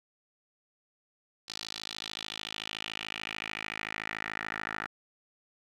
10% pulse tone with band-pass filter sweep, 53.6 Hz, A1, 45 cents flat, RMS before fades -39 dBFS, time 1.48-4.87 s, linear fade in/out 5 ms, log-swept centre 4500 to 1600 Hz, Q 3.1, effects none

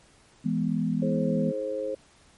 sine chord, E major, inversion none, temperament equal, 164.81 / 207.7 / 246.9 Hz, E3 / G#3 / B3, 0 / 0 / 0 cents, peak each -28 dBFS, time 0.44-1.52 s, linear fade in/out 20 ms
harmonic tone, 106.4 Hz, G#2, 42 cents sharp, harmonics 3 / 4 / 5, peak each -38 / -34 / -29 dBFS, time 1.02-1.95 s, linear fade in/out 5 ms
effects pink hiss -58 dBFS RMS until 2.37 s + MP3 48 kbps

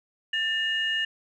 sine tone pair together, 1783.4 / 2859 Hz, A6 / F7, +23 / +40 cents, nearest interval minor sixth, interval 817 cents, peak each -26 dBFS, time 0.33-1.05 s, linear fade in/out 5 ms, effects tanh soft clip ceiling -17 dBFS

